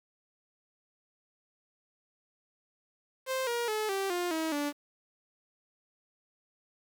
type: tone with pitch steps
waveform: sawtooth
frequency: 523.3 / 474.4 / 430 / 389.8 / 353.3 / 320.3 / 290.3 Hz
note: C5 / A#4 / A4 / G4 / F4 / E4 / D4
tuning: 0 / +30 / -40 / -10 / +20 / -50 / -20 cents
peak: -26 dBFS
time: 3.26-4.73 s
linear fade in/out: 50 ms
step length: 210 ms
effects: 9-bit